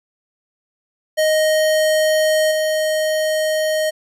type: tone with level steps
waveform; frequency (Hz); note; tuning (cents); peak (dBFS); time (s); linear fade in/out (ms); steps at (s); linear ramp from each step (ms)
square; 623; D#5; +2; -14 / -17; 1.17-3.91; 20; 2.51; 5
effects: resampled to 32000 Hz